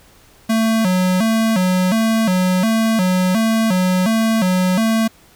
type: tone with vibrato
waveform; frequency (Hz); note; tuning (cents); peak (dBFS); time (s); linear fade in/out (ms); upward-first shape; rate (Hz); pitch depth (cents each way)
square; 202.6; G#3; -43; -14; 0.49-5.08; 10; square; 1.4; 170
effects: pink hiss -49 dBFS RMS until 5.35 s